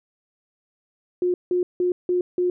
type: tone bursts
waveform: sine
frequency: 358.6 Hz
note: F4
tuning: 46 cents sharp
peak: -18 dBFS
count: 5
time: 1.22-2.5 s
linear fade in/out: 2 ms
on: 120 ms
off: 170 ms
effects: none